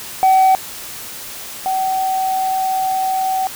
sine tone pair in turn, 759 / 759 Hz, F#5 / F#5, +44 / +44 cents, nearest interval unison, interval 0 cents, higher neither, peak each -6 / -15 dBFS, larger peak first, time 0.23-0.55 / 1.66-3.47 s, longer second, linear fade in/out 0 ms, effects tanh soft clip ceiling -7 dBFS + white hiss -31 dBFS RMS until 3.55 s

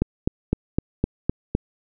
click train, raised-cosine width 3 ms, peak -6 dBFS, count 7, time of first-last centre 0.02-1.551 s, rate 3.92 Hz, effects none

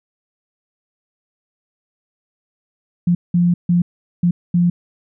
sine tone bursts at uneven times, 174.61 Hz, F3, in tune, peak -11 dBFS, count 5, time 3.07-3.15 / 3.34-3.54 / 3.69-3.82 / 4.23-4.31 / 4.54-4.7 s, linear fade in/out 5 ms, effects none

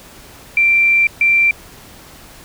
sine tone bursts at uneven times, 2355 Hz, D7, 4 cents sharp, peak -9 dBFS, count 2, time 0.57-1.07 / 1.21-1.51 s, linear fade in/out 2 ms, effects pink hiss -40 dBFS RMS until 2.44 s

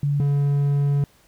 sine / triangle tone pair in turn, 143.3 / 142.31 Hz, D3 / C#3, -42 / +46 cents, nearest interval unison, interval 12 cents, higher first, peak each -18 / -15 dBFS, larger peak second, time 0.03-0.2 / 0.2-1.04 s, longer second, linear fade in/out 2 ms, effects pink hiss -57 dBFS RMS until 1.27 s

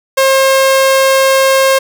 sawtooth tone, 535 Hz, C5, 38 cents sharp, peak -3 dBFS, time 0.17-1.79 s, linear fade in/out 10 ms, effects none

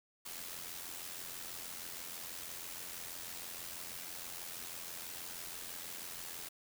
white noise with amplitude modulation, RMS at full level -43 dBFS, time 0.25-6.49 s, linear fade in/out 10 ms, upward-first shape sine, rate 86.2 Hz, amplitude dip 55%, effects none

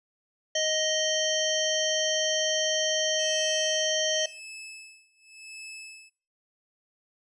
harmonic tone, 624 Hz, D#5, 5 cents sharp, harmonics 1 / 3 / 5 / 7 / 9 / 10, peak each -28 / -34 / -29 / -40 / -33 / -33 dBFS, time 0.55-4.26 s, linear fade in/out 5 ms
sawtooth tone with tremolo, 2608 Hz, E7, 19 cents flat, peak -36 dBFS, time 3.18-6.1 s, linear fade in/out 20 ms, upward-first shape sine, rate 0.9 Hz, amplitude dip 95%
effects noise-tail reverb RT60 0.4 s tail -19 dB re dry + resampled to 24000 Hz

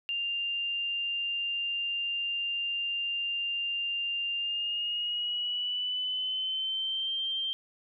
sine tone with pitch glide, 2794 to 3154 Hz, F7 to G7, 0 to +10 cents, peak -29 dBFS, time 0.09-7.53 s, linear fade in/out 0 ms, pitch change +210 cents, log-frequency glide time 4.36-7.16 s, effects none

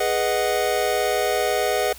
square chord, G# minor seventh, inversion none, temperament equal, 415.3 / 493.9 / 622.3 / 740 Hz, G#4 / B4 / D#5 / F#5, 0 / 0 / 0 / 0 cents, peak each -26 dBFS, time 0-1.93 s, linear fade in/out 5 ms, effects added 60 Hz sine -45 dBFS peak until 1.98 s + white hiss -43 dBFS RMS until 1.98 s

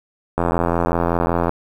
click train, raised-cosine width 1 ms, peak -4 dBFS, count 96, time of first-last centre 0.38-1.494 s, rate 85.3 Hz, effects 7-bit

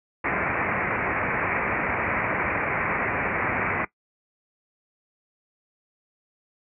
white low-pass noise, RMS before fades -26 dBFS, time 0.24-3.85 s, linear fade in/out 5 ms, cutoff 2400 Hz, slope 96 dB/octave, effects noise-tail reverb RT60 0.1 s tail -18 dB re dry + high-pass 60 Hz 12 dB/octave

